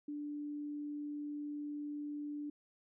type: tone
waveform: sine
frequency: 293.7 Hz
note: D4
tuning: in tune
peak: -39 dBFS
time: 0.08-2.5 s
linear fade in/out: 5 ms
effects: none